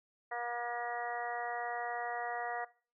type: harmonic tone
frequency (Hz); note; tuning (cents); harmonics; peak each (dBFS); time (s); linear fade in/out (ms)
239.2; A#3; +45; 2 / 3 / 4 / 5 / 6 / 7 / 8; -46 / -39 / -45 / -46 / -47 / -49 / -43; 0.31-2.65; 10
effects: noise-tail reverb RT60 0.4 s tail -21 dB re dry